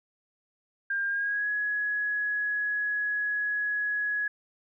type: tone with pitch glide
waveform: sine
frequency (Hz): 1602 to 1678.7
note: G6 to G#6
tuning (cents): +37 to +18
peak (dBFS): -26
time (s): 0.9-4.28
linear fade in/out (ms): 5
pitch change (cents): +81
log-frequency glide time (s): 1.07-1.49
effects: none